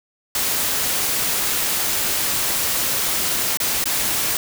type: noise with dropouts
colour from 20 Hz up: white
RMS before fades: -21 dBFS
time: 0.35-4.37 s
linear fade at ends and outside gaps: 2 ms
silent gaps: 3.572-3.601 / 3.841-3.856 s
effects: none